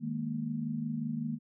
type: chord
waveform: sine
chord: D# suspended fourth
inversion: none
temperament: equal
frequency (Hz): 155.56 / 207.7 / 233.1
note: D#3 / G#3 / A#3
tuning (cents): 0 / 0 / 0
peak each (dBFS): -37 / -39 / -34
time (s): 0-1.39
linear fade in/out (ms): 50
effects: none